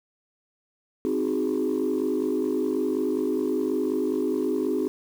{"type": "chord", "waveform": "sine", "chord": "Ab dominant seventh", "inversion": "first", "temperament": "equal", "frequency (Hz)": [261.6, 311.1, 370, 415.3], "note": ["C4", "Eb4", "Gb4", "Ab4"], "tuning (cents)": [0, 0, 0, 0], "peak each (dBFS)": -27, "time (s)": [1.05, 4.88], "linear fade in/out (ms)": 0, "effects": ["tanh soft clip ceiling -17 dBFS", "8-bit"]}